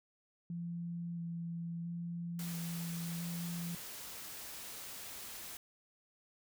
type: tone with vibrato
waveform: sine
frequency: 170 Hz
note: F3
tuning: 46 cents flat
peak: -38 dBFS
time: 0.5-3.75 s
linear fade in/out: 2 ms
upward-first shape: square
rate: 0.74 Hz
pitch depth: 11 cents each way
type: noise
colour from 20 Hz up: white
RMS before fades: -47 dBFS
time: 2.39-5.57 s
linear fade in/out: 2 ms
effects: none